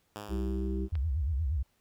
5% pulse tone with exponential decay, 103.83 Hz, G#2, in tune, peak -27 dBFS, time 0.16-1.18 s, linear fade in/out 0 ms, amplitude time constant 220 ms
harmonic tone, 64.9 Hz, C2, 13 cents flat, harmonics 1 / 3 / 5 / 6, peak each -31 / -36 / -38 / -39 dBFS, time 0.28-0.89 s, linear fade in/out 50 ms
sine tone with vibrato, 73.2 Hz, D2, 5 cents flat, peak -27 dBFS, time 0.92-1.63 s, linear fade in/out 10 ms, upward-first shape sine, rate 8.5 Hz, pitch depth 260 cents each way
click, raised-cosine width 0.3 ms, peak -30 dBFS, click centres 0.954 s
effects pink hiss -72 dBFS RMS until 1.8 s

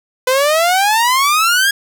sawtooth exponential sweep, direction up, 501 to 1661.2 Hz, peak -7 dBFS, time 0.27-1.71 s, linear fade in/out 5 ms, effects none

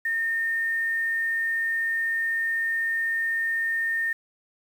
sine tone with quantisation, 1824 Hz, A#6, 38 cents flat, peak -23 dBFS, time 0.05-4.13 s, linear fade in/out 5 ms, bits 8, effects none

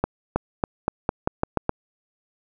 accelerating click train, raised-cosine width 1 ms, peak -6 dBFS, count 9, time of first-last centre 0.04-1.694 s, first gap 320 ms, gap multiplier 0.87, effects none

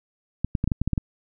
clicks, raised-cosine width 5 ms, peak -10 dBFS, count 9, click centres 0.446 / 0.552 / 0.641 / 0.676 / 0.718 / 0.816 / 0.876 / 0.933 / 0.978 s, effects none

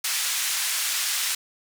white band-pass noise, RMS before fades -26 dBFS, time 0.04-1.35 s, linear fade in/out 5 ms, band 1500 to 9700 Hz, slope 12 dB/octave, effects none

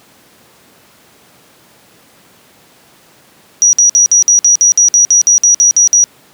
sine tone bursts, 5800 Hz, F#8, 35 cents flat, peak -4 dBFS, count 15, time 3.62-6.04 s, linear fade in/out 0 ms, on 110 ms, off 55 ms, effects pink hiss -45 dBFS RMS until 6.33 s + high-pass 150 Hz 12 dB/octave

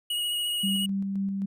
square tone with vibrato, 2895 Hz, F#7, 38 cents flat, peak -27 dBFS, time 0.1-0.86 s, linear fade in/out 5 ms, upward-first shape triangle, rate 14 Hz, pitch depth 23 cents each way
sine tone with tremolo, 196 Hz, G3, in tune, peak -25 dBFS, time 0.63-1.46 s, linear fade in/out 10 ms, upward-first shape square, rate 3.8 Hz, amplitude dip 25%
effects none

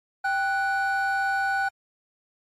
triangle tone pair together, 784 / 1480 Hz, G5 / F#6, 0 / 0 cents, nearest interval major seventh, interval 1100 cents, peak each -23 dBFS, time 0.24-1.69 s, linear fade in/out 10 ms, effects tanh soft clip ceiling -14 dBFS + AAC 48 kbps

